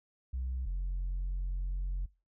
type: tone pair in turn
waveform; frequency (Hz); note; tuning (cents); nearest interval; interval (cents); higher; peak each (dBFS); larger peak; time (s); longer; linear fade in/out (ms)
sine; 63.5 / 44.9; B1 / F1; +49 / +49; tritone; 600; first; -31 / -29; second; 0.33-0.66 / 0.66-2.06; second; 10
effects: noise-tail reverb RT60 0.3 s tail -23 dB re dry + tanh soft clip ceiling -30 dBFS